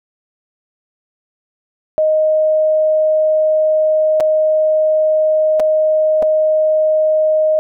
sine tone with dropouts, 622.3 Hz, D#5, in tune, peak -10 dBFS, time 1.98-7.59 s, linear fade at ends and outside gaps 0 ms, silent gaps 4.201-4.206 / 5.597-5.601 / 6.224-6.228 s, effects none

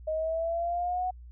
sine exponential sweep, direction up, 622.3 to 740 Hz, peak -27 dBFS, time 0.07-1.11 s, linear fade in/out 10 ms, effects added 60 Hz sine -44 dBFS peak until 1.31 s

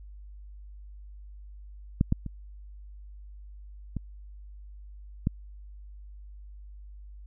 clicks, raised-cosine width 5 ms, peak -9 / -11 / -23 / -19 / -12 dBFS, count 5, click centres 2.011 / 2.124 / 2.263 / 3.967 / 5.271 s, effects added 50 Hz sine -43 dBFS peak until 7.26 s

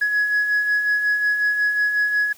sine beating tone pair, 1676 / 1681.5 Hz, G#6 / G#6, +15 / +21 cents, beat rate 5.5 Hz, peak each -25 / -16 dBFS, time 0.01-2.33 s, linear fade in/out 10 ms, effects tanh soft clip ceiling -14 dBFS + white hiss -49 dBFS RMS until 2.37 s

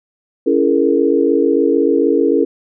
sine chord, A# half-diminished seventh, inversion first, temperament just, 279.7 / 335.6 / 419.5 / 466.2 Hz, C#4 / E4 / G#4 / A#4, +16 / +31 / +17 / 0 cents, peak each -16 dBFS, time 0.46-2.45 s, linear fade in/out 10 ms, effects none

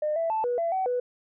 sine tone with pitch steps, 606 / 662 / 878 / 486.8 / 673 / 757 / 493.7 Hz, D#5 / E5 / A5 / B4 / E5 / F#5 / B4, -46 / +7 / -4 / -25 / +36 / +39 / -1 cents, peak -23 dBFS, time 0.02-1 s, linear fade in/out 5 ms, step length 140 ms, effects tanh soft clip ceiling -19 dBFS

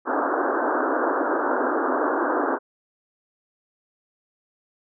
pink band-pass noise, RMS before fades -23 dBFS, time 0.05-2.59 s, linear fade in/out 50 ms, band 260 to 1600 Hz, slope 96 dB/octave, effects none

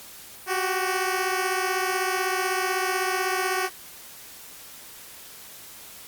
10% pulse beating tone pair, 370 / 386 Hz, F#4 / G4, 0 / -27 cents, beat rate 16 Hz, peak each -17 / -20 dBFS, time 0.46-3.7 s, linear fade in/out 50 ms, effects white hiss -44 dBFS RMS until 6.07 s + Opus 48 kbps

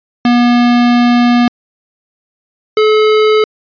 square tone pair in turn, 241.4 / 430.1 Hz, B3 / A4, -39 / -39 cents, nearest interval minor seventh, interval 1000 cents, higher second, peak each -7 dBFS, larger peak neither, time 0.25-1.48 / 2.77-3.44 s, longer first, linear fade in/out 2 ms, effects resampled to 11025 Hz

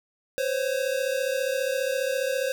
square tone pair together, 512.2 / 547 Hz, C5 / C#5, -37 / -23 cents, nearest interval minor second, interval 114 cents, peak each -28 dBFS, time 0.38-2.52 s, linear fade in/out 0 ms, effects none

